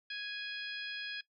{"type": "harmonic tone", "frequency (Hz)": 830.6, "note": "G#5", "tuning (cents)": 0, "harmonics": [2, 3, 4, 5, 6], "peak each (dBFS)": [-42, -45, -44, -49, -47], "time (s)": [0.1, 1.21], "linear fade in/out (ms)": 5, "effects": ["noise-tail reverb RT60 0.1 s tail -18 dB re dry"]}